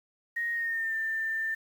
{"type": "tone with pitch glide", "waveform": "sine", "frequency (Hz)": [1870, 1788.7], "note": ["A#6", "A6"], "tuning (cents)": [5, 28], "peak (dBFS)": -28, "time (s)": [0.36, 1.55], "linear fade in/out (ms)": 10, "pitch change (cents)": -77, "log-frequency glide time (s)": [0.53, 0.95], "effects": ["9-bit"]}